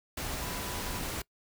sine tone in noise, 987.8 Hz, B5, in tune, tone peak -46 dBFS, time 0.41-1 s, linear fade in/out 5 ms, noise pink, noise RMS -36 dBFS, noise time 0.17-1.22 s, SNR -13 dB, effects noise-tail reverb RT60 0.1 s tail -23 dB re dry

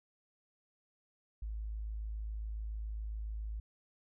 sine tone, 53.6 Hz, A1, 45 cents flat, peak -37 dBFS, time 1.42-3.6 s, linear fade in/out 5 ms, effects none

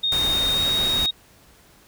sine tone with pitch glide, 3700 to 3752 Hz, A#7 to A#7, -14 to +11 cents, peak -19 dBFS, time 0.03-1.11 s, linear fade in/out 10 ms, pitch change +25 cents, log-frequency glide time 0.54-0.6 s
pink noise, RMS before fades -29 dBFS, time 0.12-1.06 s, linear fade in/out 0 ms
effects pink hiss -53 dBFS RMS until 1.87 s

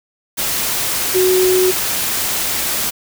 sine tone in noise, 370 Hz, F#4, in tune, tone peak -11 dBFS, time 1.14-1.72 s, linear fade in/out 20 ms, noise white, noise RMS -19 dBFS, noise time 0.37-2.91 s, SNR +5 dB, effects none

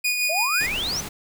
sawtooth tone with tremolo, 2462 Hz, D#7, 19 cents flat, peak -16 dBFS, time 0.04-0.67 s, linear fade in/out 10 ms, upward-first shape sine, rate 6.1 Hz, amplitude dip 40%
sine exponential sweep, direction up, 592 to 6272 Hz, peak -24 dBFS, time 0.29-1.01 s, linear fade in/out 10 ms
pink noise, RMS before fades -33 dBFS, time 0.6-1.09 s, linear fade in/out 10 ms
effects none

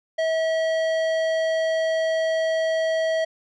triangle tone with tanh clipping, 645 Hz, E5, 38 cents flat, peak -22 dBFS, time 0.18-3.25 s, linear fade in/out 10 ms, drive 18 dB, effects none

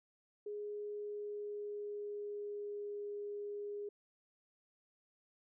sine tone with pitch glide, 415.3 to 410.8 Hz, G#4 to G#4, 0 to -19 cents, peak -40 dBFS, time 0.46-3.89 s, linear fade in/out 5 ms, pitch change -19 cents, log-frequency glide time 0.93-3.03 s, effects none

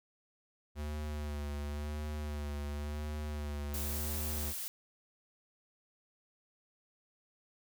square tone with vibrato, 74 Hz, D2, 14 cents sharp, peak -37 dBFS, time 0.75-4.54 s, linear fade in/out 50 ms, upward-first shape sine, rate 0.94 Hz, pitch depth 34 cents each way
blue noise, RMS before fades -40 dBFS, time 3.74-4.68 s, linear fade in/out 0 ms
effects none

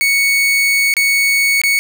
40% pulse tone with dropouts, 2222 Hz, C#7, 4 cents sharp, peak -10 dBFS, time 0.01-1.79 s, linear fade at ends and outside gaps 0 ms, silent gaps 0.939-0.967 / 1.616-1.636 s, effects none

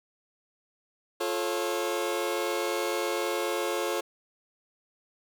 sawtooth chord, F augmented, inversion none, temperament just, 349.2 / 436.5 / 545.7 Hz, F4 / A4 / C#5, 0 / -14 / -27 cents, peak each -28 dBFS, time 1.2-4.01 s, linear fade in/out 10 ms, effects none

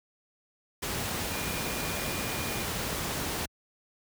sine tone in noise, 2423 Hz, D#7, 47 cents flat, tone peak -41 dBFS, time 1.31-2.63 s, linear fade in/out 10 ms, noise pink, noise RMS -32 dBFS, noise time 0.82-3.46 s, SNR -12 dB, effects high-pass 60 Hz 12 dB/octave

